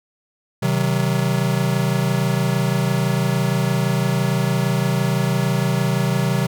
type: chord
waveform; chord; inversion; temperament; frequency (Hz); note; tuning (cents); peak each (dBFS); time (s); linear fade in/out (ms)
square; C diminished; none; just; 130.81 / 156.98 / 188.37; C3 / Eb3 / Gb3; 0 / +16 / +31; -21 / -23 / -23; 0.62-6.47; 10
effects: none